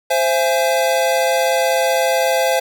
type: chord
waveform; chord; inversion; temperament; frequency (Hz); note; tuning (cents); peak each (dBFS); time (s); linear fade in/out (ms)
square; C augmented; none; equal with one note detuned; 523.3 / 675.1 / 830.6; C5 / E5 / G#5; 0 / +41 / 0; -18 / -19 / -22; 0.1-2.6; 10
effects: none